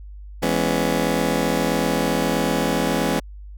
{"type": "chord", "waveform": "20% pulse", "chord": "C# minor seventh", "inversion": "first", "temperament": "just", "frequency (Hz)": [166.31, 207.9, 249.5, 277.2], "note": ["E3", "G#3", "B3", "C#4"], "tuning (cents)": [16, 2, 18, 0], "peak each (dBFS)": -20, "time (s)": [0.42, 3.2], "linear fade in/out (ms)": 10, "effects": ["added 50 Hz sine -35 dBFS peak until 3.57 s"]}